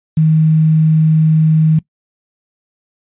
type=tone with quantisation; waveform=sine; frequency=157.6 Hz; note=D#3; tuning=23 cents sharp; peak=-7 dBFS; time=0.17-1.79 s; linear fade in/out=5 ms; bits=6; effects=noise-tail reverb RT60 0.1 s tail -21 dB re dry + resampled to 8000 Hz